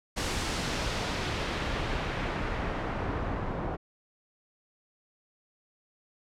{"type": "noise with low-pass filter sweep", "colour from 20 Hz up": "pink", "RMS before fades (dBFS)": -32, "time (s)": [0.16, 3.77], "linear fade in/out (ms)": 20, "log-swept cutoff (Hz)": [7900, 1000], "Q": 0.84, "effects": []}